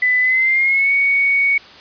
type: tone with pitch glide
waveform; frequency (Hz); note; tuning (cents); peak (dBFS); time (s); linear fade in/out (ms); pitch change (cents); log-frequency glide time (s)
sine; 2000 to 2232; B6 to C#7; +21 to +11; -12; 0.02-1.58; 5; +190; 0.21-0.92
effects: white hiss -40 dBFS RMS until 1.8 s + resampled to 11025 Hz